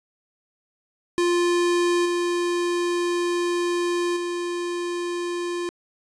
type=tone with level steps; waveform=square; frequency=349.2 Hz; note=F4; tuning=in tune; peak=-19 / -22 / -26 dBFS; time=1.18-5.69 s; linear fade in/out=0 ms; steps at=2.05 / 4.16 s; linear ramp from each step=10 ms; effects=resampled to 22050 Hz + 9-bit